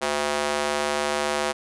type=tone with high-pass filter; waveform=square; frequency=73.42 Hz; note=D2; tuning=in tune; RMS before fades=-25 dBFS; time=0.01-1.53 s; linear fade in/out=20 ms; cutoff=540 Hz; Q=1; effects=resampled to 24000 Hz